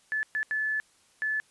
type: tone bursts at uneven times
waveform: sine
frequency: 1733 Hz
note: A6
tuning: 27 cents flat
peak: -26 dBFS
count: 4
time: 0.12-0.23 / 0.35-0.43 / 0.51-0.8 / 1.22-1.4 s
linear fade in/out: 0 ms
effects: white hiss -63 dBFS RMS until 1.5 s + resampled to 24000 Hz